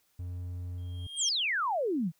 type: tone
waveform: triangle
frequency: 88.9 Hz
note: F2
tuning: 31 cents sharp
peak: -33 dBFS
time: 0.19-1.07 s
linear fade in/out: 5 ms
type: tone with exponential growth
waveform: triangle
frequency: 3224 Hz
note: G7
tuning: 48 cents sharp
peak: -26 dBFS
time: 0.78-1.29 s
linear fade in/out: 1 ms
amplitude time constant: 110 ms
type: exponential sweep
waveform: sine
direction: down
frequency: 9190 to 148.8 Hz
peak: -27 dBFS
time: 1.16-2.12 s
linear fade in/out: 50 ms
effects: white hiss -71 dBFS RMS until 2.19 s